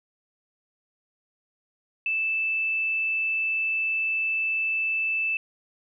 sine tone, 2637 Hz, E7, in tune, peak -23 dBFS, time 2.06-5.37 s, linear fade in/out 2 ms, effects none

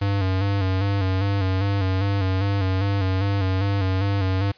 square tone with vibrato, 96.9 Hz, G2, 20 cents flat, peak -20 dBFS, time 0.01-4.52 s, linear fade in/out 10 ms, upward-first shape square, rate 2.5 Hz, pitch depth 49 cents each way, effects white hiss -52 dBFS RMS until 4.57 s + resampled to 11025 Hz

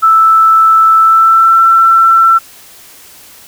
sine tone with pitch glide, 1318.5 to 1342.3 Hz, E6 to E6, 0 to +31 cents, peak -3 dBFS, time 0.02-2.39 s, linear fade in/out 20 ms, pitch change +31 cents, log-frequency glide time 0.98-1.57 s, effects white hiss -37 dBFS RMS until 3.47 s

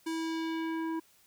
square tone with low-pass filter sweep, 325.2 Hz, E4, 23 cents flat, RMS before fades -34 dBFS, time 0.06-1 s, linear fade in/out 10 ms, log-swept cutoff 10000 to 1100 Hz, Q 1.1, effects white hiss -64 dBFS RMS until 1.26 s

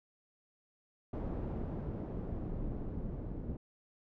pink noise with low-pass filter sweep, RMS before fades -39 dBFS, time 1.13-3.57 s, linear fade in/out 5 ms, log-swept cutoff 550 to 300 Hz, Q 0.72, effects none

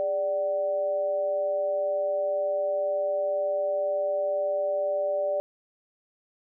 sine tone with amplitude modulation, 586 Hz, D5, 4 cents flat, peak -21 dBFS, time 0-5.4 s, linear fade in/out 0 ms, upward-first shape sine, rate 178 Hz, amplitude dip 60%, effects none

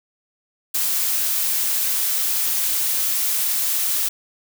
blue noise, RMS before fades -21 dBFS, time 0.74-4.09 s, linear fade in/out 10 ms, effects none

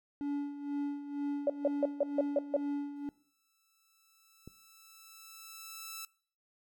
triangle tone with tremolo, 286.1 Hz, D4, 45 cents flat, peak -29 dBFS, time 0.21-3.09 s, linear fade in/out 0 ms, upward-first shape sine, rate 2.1 Hz, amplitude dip 70%
sine tone bursts, 571 Hz, D5, 49 cents flat, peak -24 dBFS, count 7, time 1.47-2.566 s, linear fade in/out 2 ms, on 28 ms, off 150 ms
5% pulse tone with exponential growth, 1318.5 Hz, E6, in tune, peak -29 dBFS, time 2.96-6.05 s, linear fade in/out 2 ms, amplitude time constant 670 ms
click, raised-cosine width 3 ms, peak -34 dBFS, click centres 4.476 s
effects noise-tail reverb RT60 0.5 s tail -22 dB re dry

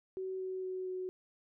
sine tone with pitch steps, 377 / 374.6 / 372.2 / 369.9 Hz, F#4 / F#4 / F#4 / F#4, +32 / +21 / +10 / 0 cents, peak -36 dBFS, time 0.17-1.09 s, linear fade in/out 0 ms, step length 230 ms, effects none

